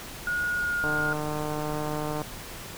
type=tone with pitch glide; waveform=sine; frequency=1443 to 1424.8 Hz; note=F#6 to F6; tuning=-44 to +34 cents; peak=-25 dBFS; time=0.27-1.13 s; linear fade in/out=2 ms; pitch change=-22 cents; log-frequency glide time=0.56-0.79 s
type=click train; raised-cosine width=1 ms; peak=-18 dBFS; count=209; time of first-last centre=0.84-2.217 s; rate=151 Hz
effects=pink hiss -40 dBFS RMS until 2.77 s